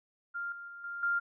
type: tone with level steps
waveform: sine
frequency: 1396.9 Hz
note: F6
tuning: in tune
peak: -34 / -42 / -44 / -37 / -27 dBFS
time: 0.34-1.2 s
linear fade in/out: 20 ms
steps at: 0.52 / 0.68 / 0.84 / 1.03 s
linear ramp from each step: 2 ms
effects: none